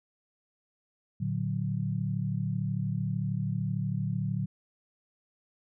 sine chord, Bb augmented, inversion none, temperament equal with one note detuned, 113.75 / 146.83 / 185 Hz, Bb2 / D3 / F#3, -42 / 0 / 0 cents, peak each -32 / -32 / -33 dBFS, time 1.2-4.46 s, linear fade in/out 10 ms, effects none

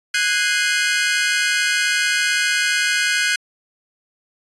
sawtooth chord, Ab dominant seventh, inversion third, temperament equal with one note detuned, 1480 / 1635.5 / 2093 / 2489 Hz, Gb6 / Ab6 / C7 / Eb7, 0 / -27 / 0 / 0 cents, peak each -17 / -18 / -20 / -21 dBFS, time 0.14-3.36 s, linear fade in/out 5 ms, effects resampled to 22050 Hz

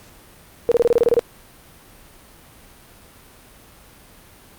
sine tone bursts, 474.1 Hz, A#4, 29 cents sharp, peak -11 dBFS, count 10, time 0.69-1.193 s, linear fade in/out 0 ms, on 26 ms, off 27 ms, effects pink hiss -47 dBFS RMS until 4.58 s + Opus 48 kbps

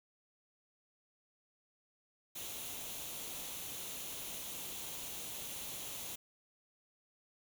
white noise with comb filter, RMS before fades -44 dBFS, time 2.35-6.16 s, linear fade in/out 10 ms, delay 0.3 ms, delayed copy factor +0.5, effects none

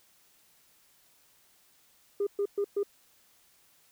sine tone bursts, 404.2 Hz, G#4, 47 cents flat, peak -24 dBFS, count 4, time 2.2-2.832 s, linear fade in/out 5 ms, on 68 ms, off 120 ms, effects tanh soft clip ceiling -23 dBFS + white hiss -64 dBFS RMS until 3.91 s

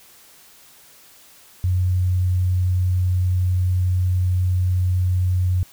sine tone, 91.1 Hz, F#2, 26 cents flat, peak -16 dBFS, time 1.64-5.63 s, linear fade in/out 0 ms, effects white hiss -49 dBFS RMS until 5.72 s

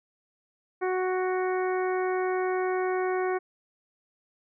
harmonic tone, 370 Hz, F#4, in tune, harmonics 1 / 2 / 3 / 4 / 5 / 6, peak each -26 / -32 / -36 / -38 / -40 / -42 dBFS, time 0.81-3.39 s, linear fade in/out 20 ms, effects none

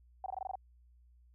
sine tone bursts, 760 Hz, F#5, 46 cents sharp, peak -35 dBFS, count 8, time 0.24-0.555 s, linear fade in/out 2 ms, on 21 ms, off 21 ms, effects added 60 Hz sine -60 dBFS peak until 1.34 s

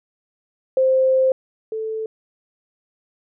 sine tone pair in turn, 523.3 / 440 Hz, C5 / A4, 0 / 0 cents, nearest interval minor third, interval 300 cents, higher first, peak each -13 / -23 dBFS, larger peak first, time 0.77-1.32 / 1.72-2.06 s, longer first, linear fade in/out 2 ms, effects none

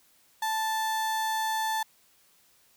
35% pulse tone, 880 Hz, A5, in tune, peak -25 dBFS, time 0.42-1.83 s, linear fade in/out 5 ms, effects white hiss -63 dBFS RMS until 2.76 s

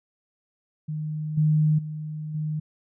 sine tone with level steps, 153.6 Hz, D#3, 22 cents flat, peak -27 / -17 / -30 / -25 dBFS, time 0.88-2.6 s, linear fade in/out 10 ms, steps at 1.37 / 1.78 / 2.34 s, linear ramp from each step 10 ms, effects none

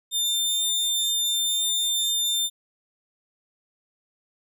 sawtooth tone, 3601 Hz, A7, 39 cents sharp, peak -19 dBFS, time 0.11-2.5 s, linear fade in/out 50 ms, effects none

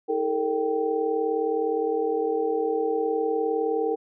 sine tone cluster, 319 / 416.7 / 456.3 / 779 Hz, D#4 / G#4 / A#4 / G5, +43 / +6 / -37 / -11 cents, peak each -31 / -30 / -24 / -31 dBFS, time 0.08-3.96 s, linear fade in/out 20 ms, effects none

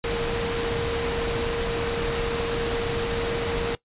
sine tone in noise, 466.2 Hz, A#4, in tune, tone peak -26 dBFS, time 0.04-3.75 s, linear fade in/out 0 ms, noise pink, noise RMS -28 dBFS, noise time 0.04-3.75 s, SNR -1 dB, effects noise-tail reverb RT60 0.1 s tail -19 dB re dry + resampled to 8000 Hz

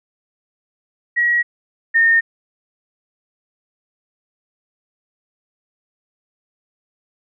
sine tone pair in turn, 1910 / 1829.6 Hz, A#6 / A#6, +42 / -33 cents, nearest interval minor second, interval 75 cents, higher first, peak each -13 / -10 dBFS, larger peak second, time 1.16-1.43 / 1.94-2.21 s, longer neither, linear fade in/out 20 ms, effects none

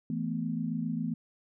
sine chord, E suspended fourth, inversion none, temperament just, 164.81 / 219.8 / 247.2 Hz, E3 / A3 / B3, 0 / -2 / +2 cents, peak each -34 dBFS, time 0.1-1.14 s, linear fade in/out 2 ms, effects none

